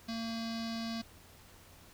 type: tone with low-pass filter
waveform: square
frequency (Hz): 227.8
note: A#3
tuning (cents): -40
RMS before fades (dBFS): -38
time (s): 0.08-1.02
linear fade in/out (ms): 10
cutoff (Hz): 4700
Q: 5.2
effects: added 88 Hz sine -61 dBFS peak until 1.93 s + pink hiss -58 dBFS RMS until 1.93 s